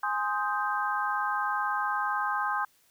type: chord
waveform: sine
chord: Ab major seventh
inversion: none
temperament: equal with one note detuned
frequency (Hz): 830.6 / 1046.5 / 1250.3 / 1568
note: Ab5 / C6 / Eb6 / G6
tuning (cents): 0 / 0 / +8 / 0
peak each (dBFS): -32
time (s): 0.03-2.65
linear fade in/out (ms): 5
effects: white hiss -65 dBFS RMS until 2.9 s